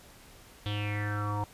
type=tone with low-pass filter sweep; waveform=square; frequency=103.83 Hz; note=G#2; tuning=in tune; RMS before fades=-32 dBFS; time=0.66-1.44 s; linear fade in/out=0 ms; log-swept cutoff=3500 to 890 Hz; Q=7.5; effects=pink hiss -54 dBFS RMS until 1.53 s + resampled to 32000 Hz